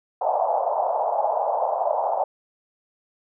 pink band-pass noise, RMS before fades -23 dBFS, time 0.21-2.24 s, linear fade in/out 5 ms, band 600 to 880 Hz, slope 48 dB/octave, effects none

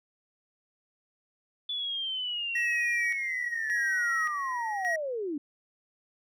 sine linear sweep, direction down, 3465 to 275 Hz, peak -30 dBFS, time 1.69-5.38 s, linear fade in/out 5 ms
triangle tone with tremolo, 1898 Hz, A#6, 31 cents sharp, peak -25 dBFS, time 2.55-4.96 s, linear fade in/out 5 ms, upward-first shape square, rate 0.87 Hz, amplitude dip 65%
effects none

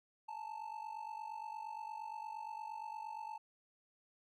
triangle ring-modulated tone, 880 Hz, A5, in tune, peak -38 dBFS, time 0.28-3.38 s, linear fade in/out 10 ms, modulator 24.3 Hz, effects none

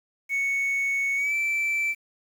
sine tone with pitch glide, 2217 to 2330 Hz, C#7 to D7, 0 to -14 cents, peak -20 dBFS, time 0.29-1.95 s, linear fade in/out 50 ms, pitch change +86 cents, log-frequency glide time 1.16-1.34 s, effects tanh soft clip ceiling -22 dBFS + 8-bit

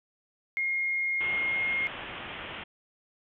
sine tone, 2140 Hz, C7, 38 cents sharp, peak -26 dBFS, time 0.57-1.87 s, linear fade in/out 0 ms
white low-pass noise, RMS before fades -40 dBFS, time 1.2-2.64 s, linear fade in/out 10 ms, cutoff 3300 Hz, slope 96 dB/octave
effects none

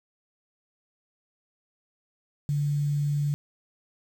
sine tone with quantisation, 145.1 Hz, D3, 21 cents flat, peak -23 dBFS, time 2.49-3.34 s, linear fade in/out 0 ms, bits 8, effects none

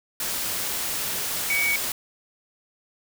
sine tone in noise, 2252 Hz, C#7, 27 cents sharp, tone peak -21 dBFS, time 1.5-1.76 s, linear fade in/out 2 ms, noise white, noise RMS -28 dBFS, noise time 0.2-1.92 s, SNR +4 dB, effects none

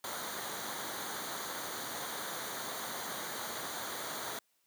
pink noise with comb filter, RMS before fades -40 dBFS, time 0.04-4.39 s, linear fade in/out 2 ms, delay 0.38 ms, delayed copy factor -0.7, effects white hiss -75 dBFS RMS until 4.66 s + high-pass 150 Hz 12 dB/octave

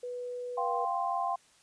sine tone with pitch glide, 492.3 to 483.8 Hz, B4 to B4, -6 to -36 cents, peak -35 dBFS, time 0.03-0.85 s, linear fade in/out 5 ms, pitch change -30 cents, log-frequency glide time 0.58-0.71 s
sine chord, F suspended second, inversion none, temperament equal, 698.5 / 784 / 1046.5 Hz, F5 / G5 / C6, 0 / 0 / 0 cents, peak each -33 dBFS, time 0.57-1.36 s, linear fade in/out 10 ms
effects white hiss -63 dBFS RMS until 1.62 s + resampled to 22050 Hz

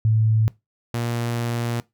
sine / sawtooth tone pair in turn, 110 / 118.28 Hz, A2 / A#2, 0 / +26 cents, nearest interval minor second, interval 126 cents, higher second, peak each -15 / -19 dBFS, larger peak first, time 0.05-0.48 / 0.94-1.8 s, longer second, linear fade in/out 0 ms, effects noise-tail reverb RT60 0.2 s tail -21 dB re dry

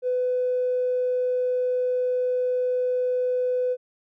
triangle tone with tanh clipping, 501 Hz, B4, 25 cents sharp, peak -21 dBFS, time 0.02-3.77 s, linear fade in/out 50 ms, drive 4 dB, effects none

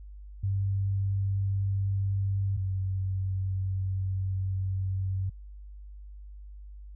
sine tone pair in turn, 98 / 95.1 Hz, G2 / F#2, 0 / +48 cents, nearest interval minor second, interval 52 cents, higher first, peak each -25 / -27 dBFS, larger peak first, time 0.43-2.57 / 2.57-5.3 s, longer second, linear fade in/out 10 ms, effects added 50 Hz sine -42 dBFS peak until 6.95 s

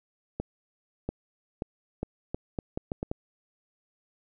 accelerating click train, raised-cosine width 2 ms, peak -17 dBFS, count 10, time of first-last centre 0.4-3.115 s, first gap 690 ms, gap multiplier 0.77, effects none

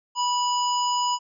harmonic tone with a mistuned harmonic, 980 Hz, B5, 14 cents flat, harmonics 1 / 3 / 5 / 7, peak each -22 / -30 / -33 / -33 dBFS, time 0.15-1.19 s, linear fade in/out 50 ms, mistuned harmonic 5, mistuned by +38 cents, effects none

